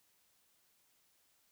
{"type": "silence", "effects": ["white hiss -73 dBFS RMS until 1.51 s"]}